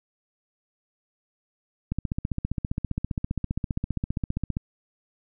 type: click train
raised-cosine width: 5 ms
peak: -14 dBFS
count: 41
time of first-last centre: 1.92-4.569 s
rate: 15.1 Hz
effects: none